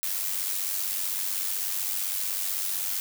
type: noise with amplitude modulation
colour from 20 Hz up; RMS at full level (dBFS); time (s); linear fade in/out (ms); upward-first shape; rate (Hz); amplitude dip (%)
blue; -27; 0.03-3; 0; sine; 95.8; 55
effects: none